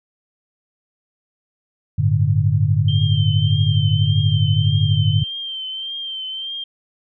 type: chord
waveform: sine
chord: G suspended second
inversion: none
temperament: just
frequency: 98 / 110.25 / 147 Hz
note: G2 / A2 / D3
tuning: 0 / +4 / +2 cents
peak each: -18 dBFS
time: 1.98-5.24 s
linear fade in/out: 10 ms
type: tone with vibrato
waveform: sine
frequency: 3136 Hz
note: G7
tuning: in tune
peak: -25 dBFS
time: 2.88-6.64 s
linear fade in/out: 5 ms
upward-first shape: triangle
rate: 1.7 Hz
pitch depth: 50 cents each way
effects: none